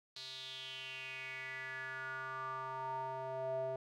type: tone with band-pass filter sweep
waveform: square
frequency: 131.4 Hz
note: C3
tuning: 8 cents sharp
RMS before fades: -43 dBFS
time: 0.16-3.76 s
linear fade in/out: 2 ms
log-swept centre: 4200 to 590 Hz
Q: 5.9
effects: none